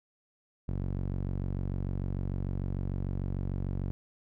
sawtooth tone with band-pass filter, 46.7 Hz, F#1, 17 cents sharp, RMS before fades -33 dBFS, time 0.68-3.91 s, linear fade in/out 0 ms, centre 130 Hz, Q 0.76, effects none

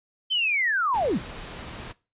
sine linear sweep, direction down, 3136 to 120 Hz, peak -21 dBFS, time 0.3-1.19 s, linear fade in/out 20 ms
pink noise, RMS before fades -38 dBFS, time 0.93-1.93 s, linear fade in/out 20 ms
effects noise-tail reverb RT60 0.3 s tail -20 dB re dry + resampled to 8000 Hz

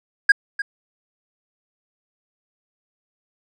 triangle tone with echo, 1626 Hz, G#6, 37 cents flat, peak -6 dBFS, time 0.29-0.32 s, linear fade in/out 5 ms, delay 300 ms, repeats 1, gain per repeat -14 dB, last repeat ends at 0.62 s, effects resampled to 22050 Hz

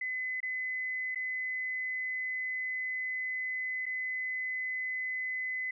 sine tone with dropouts, 2025 Hz, B6, 43 cents sharp, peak -32 dBFS, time 0.01-5.71 s, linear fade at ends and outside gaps 5 ms, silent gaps 0.404-0.429 / 1.148-1.157 / 3.857-3.863 s, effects none

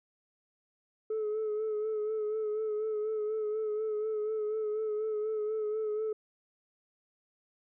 sine tone with vibrato, 430 Hz, A4, 40 cents flat, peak -28 dBFS, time 1.1-6.13 s, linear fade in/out 5 ms, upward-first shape sine, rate 4.1 Hz, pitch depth 36 cents each way, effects tanh soft clip ceiling -28 dBFS

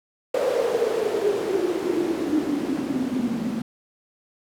white noise with band-pass filter sweep, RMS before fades -24 dBFS, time 0.34-3.62 s, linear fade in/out 5 ms, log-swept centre 520 to 220 Hz, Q 9.8, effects none

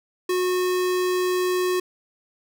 square tone, 364.3 Hz, F#4, 27 cents flat, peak -21 dBFS, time 0.29-1.8 s, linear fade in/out 5 ms, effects none

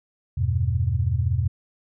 sine chord, E minor, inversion none, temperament equal, 82.41 / 98 / 123.47 Hz, E2 / G2 / B2, 0 / 0 / 0 cents, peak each -24 dBFS, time 0.37-1.48 s, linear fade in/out 10 ms, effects none

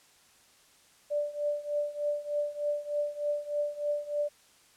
sine tone with tremolo, 587.3 Hz, D5, in tune, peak -25 dBFS, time 1.1-4.29 s, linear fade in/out 20 ms, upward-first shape triangle, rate 3.3 Hz, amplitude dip 90%, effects white hiss -61 dBFS RMS until 4.76 s + low-pass 10000 Hz 12 dB/octave

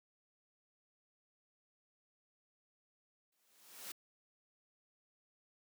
white noise with exponential growth, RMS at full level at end -44 dBFS, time 3.32-3.92 s, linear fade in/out 5 ms, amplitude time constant 130 ms, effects high-pass 200 Hz 12 dB/octave

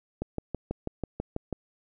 click train, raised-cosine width 2 ms, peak -17 dBFS, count 9, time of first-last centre 0.22-1.527 s, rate 6.12 Hz, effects none

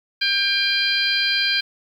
harmonic tone with a mistuned harmonic, 796 Hz, G5, 26 cents sharp, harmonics 2 / 3 / 4 / 5 / 6, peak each -24 / -24 / -24 / -24 / -24 dBFS, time 0.21-1.61 s, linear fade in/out 10 ms, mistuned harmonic 5, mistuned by +53 cents, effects 8-bit

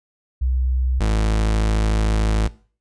sine / 40% pulse tone pair in turn, 63.6 / 53.59 Hz, C2 / A1, -48 / -45 cents, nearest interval minor third, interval 297 cents, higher first, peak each -17 / -15 dBFS, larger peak second, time 0.41-1 / 1-2.48 s, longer second, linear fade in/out 10 ms, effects noise-tail reverb RT60 0.4 s tail -19 dB re dry + resampled to 22050 Hz

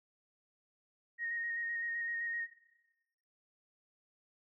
sine tone with vibrato, 1864.7 Hz, A#6, in tune, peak -35 dBFS, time 1.18-2.48 s, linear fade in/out 50 ms, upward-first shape square, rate 7.8 Hz, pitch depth 14 cents each way, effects noise-tail reverb RT60 1.0 s tail -17 dB re dry

